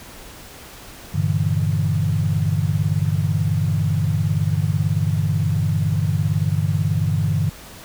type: chord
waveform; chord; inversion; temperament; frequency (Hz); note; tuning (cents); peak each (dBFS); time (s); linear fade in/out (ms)
sine; E half-diminished seventh; first; equal; 98 / 116.54 / 146.83 / 164.81; G2 / Bb2 / D3 / E3; 0 / 0 / 0 / 0; -21 / -25 / -21 / -24; 1.14-7.5; 10
effects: pink hiss -40 dBFS RMS until 7.84 s